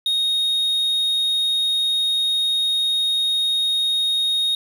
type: tone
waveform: triangle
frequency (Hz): 3729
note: A#7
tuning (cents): 0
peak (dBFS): -16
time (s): 0.06-4.55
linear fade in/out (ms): 2
effects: 8-bit